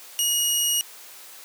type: tone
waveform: 15% pulse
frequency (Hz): 2886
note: F#7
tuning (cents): -44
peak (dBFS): -13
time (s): 0.19-0.81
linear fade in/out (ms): 0
effects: white hiss -44 dBFS RMS until 1.44 s + high-pass 400 Hz 12 dB/octave